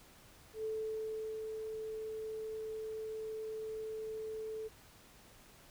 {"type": "tone with ADSR envelope", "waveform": "sine", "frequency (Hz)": 437.6, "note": "A4", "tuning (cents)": -9, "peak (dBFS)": -35, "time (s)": [0.53, 4.69], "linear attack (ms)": 110, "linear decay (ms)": 770, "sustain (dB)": -4, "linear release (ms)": 24, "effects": ["pink hiss -60 dBFS RMS until 5.7 s"]}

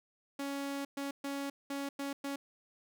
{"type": "tone bursts at uneven times", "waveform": "sawtooth", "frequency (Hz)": 279, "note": "C#4", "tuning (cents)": 11, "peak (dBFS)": -32, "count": 6, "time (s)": [[0.39, 0.85], [0.97, 1.11], [1.24, 1.5], [1.7, 1.89], [1.99, 2.13], [2.24, 2.36]], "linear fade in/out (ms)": 5, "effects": []}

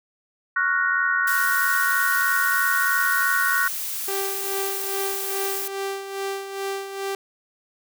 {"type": "chord", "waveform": "sine", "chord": "Gb major seventh", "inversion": "second", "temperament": "equal", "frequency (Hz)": [1108.7, 1396.9, 1480, 1864.7], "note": ["Db6", "F6", "Gb6", "Bb6"], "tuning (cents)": [0, 0, 0, 0], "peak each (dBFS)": [-27, -27, -21, -26], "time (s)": [0.56, 3.68], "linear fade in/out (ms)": 5}
{"type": "noise", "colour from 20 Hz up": "blue", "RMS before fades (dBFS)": -29, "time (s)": [1.27, 5.68], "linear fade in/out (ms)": 5}
{"type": "tone with tremolo", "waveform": "sawtooth", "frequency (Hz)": 392, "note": "G4", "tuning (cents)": 0, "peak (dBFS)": -21, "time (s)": [4.08, 7.15], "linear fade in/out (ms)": 2, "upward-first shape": "sine", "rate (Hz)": 2.4, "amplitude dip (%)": 60}
{"effects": []}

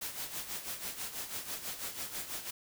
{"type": "noise with tremolo", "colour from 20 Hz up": "white", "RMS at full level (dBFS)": -38, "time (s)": [0.01, 2.51], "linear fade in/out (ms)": 10, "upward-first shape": "sine", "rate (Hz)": 6.1, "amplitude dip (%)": 65, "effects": []}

